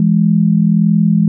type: tone pair together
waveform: sine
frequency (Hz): 167.2 / 208.7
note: E3 / G#3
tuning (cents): +25 / +9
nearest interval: major third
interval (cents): 384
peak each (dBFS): -11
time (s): 0-1.28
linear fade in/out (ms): 2
effects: none